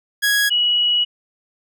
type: tone pair in turn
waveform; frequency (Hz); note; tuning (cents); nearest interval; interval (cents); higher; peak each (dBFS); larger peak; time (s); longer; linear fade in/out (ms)
sawtooth / sine; 1661.2 / 2921; G#6 / F#7; 0 / -23; minor seventh; 977; second; -11 / -14; first; 0.22-0.5 / 0.5-1.05; second; 20
effects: none